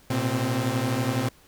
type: tone cluster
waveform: sawtooth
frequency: 114.4 / 126.5 / 262.6 Hz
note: A#2 / B2 / C4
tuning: -32 / +42 / +6 cents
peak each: -24 dBFS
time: 0.1-1.29 s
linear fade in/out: 5 ms
effects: pink hiss -56 dBFS RMS until 1.47 s